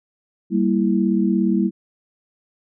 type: chord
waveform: sine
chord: E diminished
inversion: first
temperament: equal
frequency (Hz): 196 / 233.1 / 329.6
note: G3 / Bb3 / E4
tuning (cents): 0 / 0 / 0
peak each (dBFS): -18 / -21 / -21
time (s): 0.5-1.71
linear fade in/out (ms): 50
effects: none